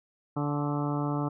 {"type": "harmonic tone with a mistuned harmonic", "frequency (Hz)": 145.5, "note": "D3", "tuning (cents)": -16, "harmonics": [1, 2, 3, 4, 5, 6, 7, 8, 9], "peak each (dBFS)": [-30, -31, -39, -40, -40, -39, -42, -41, -42], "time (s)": [0.36, 1.29], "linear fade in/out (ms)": 10, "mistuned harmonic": 7, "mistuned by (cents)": 47, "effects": []}